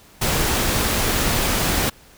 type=noise; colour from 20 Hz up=pink; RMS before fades=-20 dBFS; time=0.21-1.9 s; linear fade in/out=10 ms; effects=pink hiss -49 dBFS RMS until 2.17 s